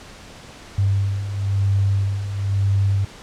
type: beating tone pair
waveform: sine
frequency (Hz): 98 / 99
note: G2 / G2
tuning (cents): 0 / +18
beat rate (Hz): 1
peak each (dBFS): -24 / -18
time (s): 0.78-3.05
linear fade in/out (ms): 5
effects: pink hiss -41 dBFS RMS until 3.22 s + low-pass 7000 Hz 12 dB/octave